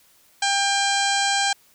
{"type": "harmonic tone with a mistuned harmonic", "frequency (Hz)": 796, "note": "G5", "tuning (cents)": 26, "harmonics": [1, 2, 3, 4, 5, 6, 7, 8, 9, 10], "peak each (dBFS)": [-23, -25, -30, -27, -29, -33, -31, -34, -32, -31], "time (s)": [0.42, 1.53], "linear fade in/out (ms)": 5, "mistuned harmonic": 5, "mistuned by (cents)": 44, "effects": ["white hiss -57 dBFS RMS until 1.74 s"]}